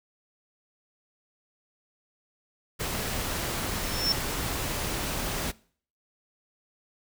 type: noise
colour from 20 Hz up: pink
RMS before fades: -31 dBFS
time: 2.79-5.52 s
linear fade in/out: 20 ms
type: tone with exponential growth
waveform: sine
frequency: 5400 Hz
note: E8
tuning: 41 cents sharp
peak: -20 dBFS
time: 3.74-4.12 s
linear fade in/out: 1 ms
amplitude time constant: 82 ms
effects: noise-tail reverb RT60 0.5 s tail -22 dB re dry